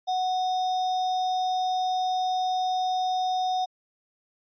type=tone with sample-and-hold; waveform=sine; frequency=740 Hz; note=F#5; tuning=in tune; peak=-23 dBFS; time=0.07-3.66 s; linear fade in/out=20 ms; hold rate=4410 Hz; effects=resampled to 11025 Hz